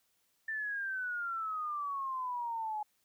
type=exponential sweep; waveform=sine; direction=down; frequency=1788 to 837 Hz; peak=-34 dBFS; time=0.48-2.83 s; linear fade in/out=5 ms; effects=white hiss -75 dBFS RMS until 3.04 s